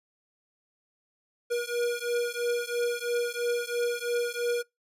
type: beating tone pair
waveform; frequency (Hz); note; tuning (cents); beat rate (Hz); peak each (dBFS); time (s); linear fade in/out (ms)
square; 477.4 / 480.4; A#4 / B4; +41 / -48; 3; -31; 1.5-4.63; 20
effects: noise-tail reverb RT60 0.2 s tail -26 dB re dry + resampled to 32000 Hz